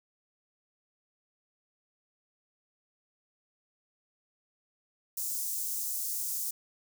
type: high-pass noise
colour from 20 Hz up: white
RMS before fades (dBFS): -34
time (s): 5.17-6.51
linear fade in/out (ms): 5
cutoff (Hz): 6100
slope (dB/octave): 24
effects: none